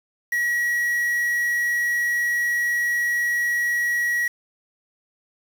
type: tone with quantisation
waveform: triangle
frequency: 1914 Hz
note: A#6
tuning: 45 cents sharp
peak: -18 dBFS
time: 0.32-4.28 s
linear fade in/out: 5 ms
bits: 6
effects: none